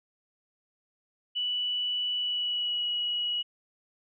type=tone with pitch glide; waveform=sine; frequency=2960 to 2916 Hz; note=F#7 to F#7; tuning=0 to -26 cents; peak=-27 dBFS; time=1.35-3.43 s; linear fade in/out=20 ms; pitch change=-26 cents; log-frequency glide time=2.15-2.87 s; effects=none